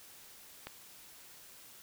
click, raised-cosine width 0.3 ms, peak -25 dBFS, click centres 0.67 s, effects white hiss -55 dBFS RMS until 1.82 s

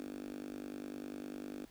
5% pulse tone with high-pass filter, 49.98 Hz, G1, 34 cents sharp, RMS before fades -45 dBFS, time 0-1.65 s, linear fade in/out 0 ms, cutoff 270 Hz, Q 6.3, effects pink hiss -64 dBFS RMS until 1.7 s

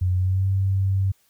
sine tone with pitch glide, 91.2 to 96.51 Hz, F#2 to G2, -24 to -27 cents, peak -18 dBFS, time 0.01-1.12 s, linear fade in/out 10 ms, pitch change +97 cents, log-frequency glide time 0.15-0.47 s, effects white hiss -63 dBFS RMS until 1.29 s

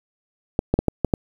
clicks, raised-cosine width 2 ms, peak -4 dBFS, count 6, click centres 0.591 / 0.74 / 0.79 / 0.883 / 1.047 / 1.138 s, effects 7-bit

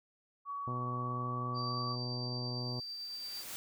sine tone with pitch glide, 1129 to 1142.1 Hz, C#6 to D6, +31 to -49 cents, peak -37 dBFS, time 0.45-1.97 s, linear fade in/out 50 ms, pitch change +20 cents, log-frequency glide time 0.92-1.68 s
harmonic tone, 123.6 Hz, B2, 2 cents sharp, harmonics 1 / 2 / 3 / 4 / 5 / 6 / 7 / 8 / 9, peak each -38 / -44 / -48 / -50 / -52 / -54 / -55 / -56 / -57 dBFS, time 0.67-2.8 s, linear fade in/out 5 ms
sine tone with tremolo, 4669 Hz, D8, 11 cents flat, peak -39 dBFS, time 1.54-3.45 s, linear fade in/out 50 ms, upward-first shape triangle, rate 8.9 Hz, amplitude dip 25%
white noise with exponential growth, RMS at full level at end -42 dBFS, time 2.45-3.56 s, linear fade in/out 0 ms, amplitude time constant 240 ms
effects none

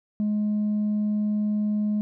triangle tone with tanh clipping, 210 Hz, G#3, 19 cents sharp, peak -22 dBFS, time 0.2-2.01 s, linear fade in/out 0 ms, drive 6 dB, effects none

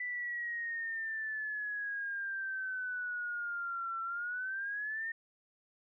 sine exponential two-way sweep, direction down then up, 1987 to 1342 to 1840 Hz, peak -35 dBFS, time 0-5.12 s, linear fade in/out 5 ms, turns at 4.01 s, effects none

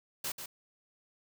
white noise with echo, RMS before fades -36 dBFS, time 0.24-0.32 s, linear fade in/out 5 ms, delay 140 ms, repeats 1, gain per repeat -7 dB, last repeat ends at 0.46 s, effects none

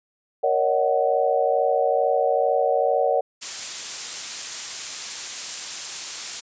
sine chord, D# minor seventh, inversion second, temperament just, 466.7 / 560 / 622.3 / 746.7 Hz, A#4 / C#5 / D#5 / F#5, +2 / +18 / 0 / +16 cents, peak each -24 / -22 / -25 / -23 dBFS, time 0.43-3.21 s, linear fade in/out 10 ms
blue noise, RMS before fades -26 dBFS, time 3.41-6.41 s, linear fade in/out 20 ms
effects resampled to 16000 Hz

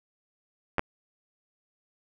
clicks, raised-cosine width 0.5 ms, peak -10 dBFS, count 2, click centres 0.783 / 0.794 s, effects none

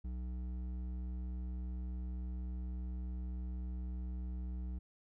sine tone with hard clipping, 61.74 Hz, B1, in tune, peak -40 dBFS, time 0.04-4.79 s, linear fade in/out 10 ms, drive 9 dB, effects none

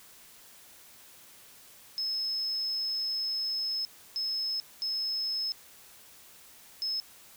sine tone bursts at uneven times, 5190 Hz, E8, 28 cents flat, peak -29 dBFS, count 4, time 1.98-3.85 / 4.16-4.6 / 4.82-5.52 / 6.82-7 s, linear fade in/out 0 ms, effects white hiss -54 dBFS RMS until 7.36 s

